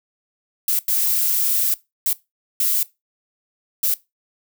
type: noise bursts at uneven times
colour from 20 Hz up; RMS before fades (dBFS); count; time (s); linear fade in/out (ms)
violet; -19; 5; 0.68-0.79 / 0.88-1.74 / 2.06-2.13 / 2.6-2.83 / 3.83-3.94; 2
effects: noise-tail reverb RT60 0.2 s tail -19 dB re dry